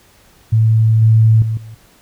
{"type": "tone with level steps", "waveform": "sine", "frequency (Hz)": 111.1, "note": "A2", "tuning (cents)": 17, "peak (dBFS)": [-8, -6, -15, -30], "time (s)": [0.52, 1.75], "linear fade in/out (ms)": 10, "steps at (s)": [1.02, 1.42, 1.57], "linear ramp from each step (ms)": 2, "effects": ["pink hiss -49 dBFS RMS until 2.01 s"]}